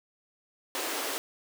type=high-pass noise; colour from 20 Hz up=pink; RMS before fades=-33 dBFS; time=0.75-1.18 s; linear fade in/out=0 ms; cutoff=290 Hz; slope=48 dB/octave; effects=none